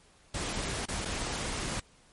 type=noise with dropouts; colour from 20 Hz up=pink; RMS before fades=-34 dBFS; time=0.34-1.8 s; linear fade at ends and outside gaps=5 ms; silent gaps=0.856-0.884 / 1.049-1.054 s; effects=pink hiss -61 dBFS RMS until 2.12 s + MP3 48 kbps